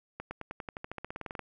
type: accelerating click train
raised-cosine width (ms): 0.5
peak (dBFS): -23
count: 18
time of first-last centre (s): 0.2-1.393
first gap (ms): 110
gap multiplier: 0.94
effects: none